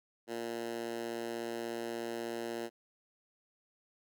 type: tone with high-pass filter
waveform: 10% pulse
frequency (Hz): 116.54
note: A#2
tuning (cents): 0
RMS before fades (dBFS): -39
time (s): 0.27-2.7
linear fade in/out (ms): 50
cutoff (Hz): 310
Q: 1.6
effects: none